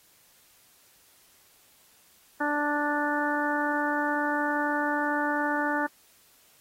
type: harmonic tone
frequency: 293.7 Hz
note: D4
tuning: in tune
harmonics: 1 / 2 / 3 / 4 / 5 / 6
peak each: -30 / -33 / -30 / -35 / -31 / -33 dBFS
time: 2.4-5.87 s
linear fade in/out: 10 ms
effects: white hiss -60 dBFS RMS until 6.6 s + AAC 48 kbps